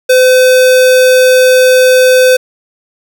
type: tone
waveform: square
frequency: 510 Hz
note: C5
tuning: 44 cents flat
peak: -4 dBFS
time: 0.09-2.37 s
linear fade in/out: 10 ms
effects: 7-bit